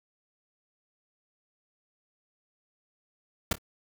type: noise with echo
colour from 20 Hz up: pink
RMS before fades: -25 dBFS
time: 3.51-3.53 s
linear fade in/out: 5 ms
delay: 27 ms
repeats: 2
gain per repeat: -14 dB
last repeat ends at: 3.584 s
effects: none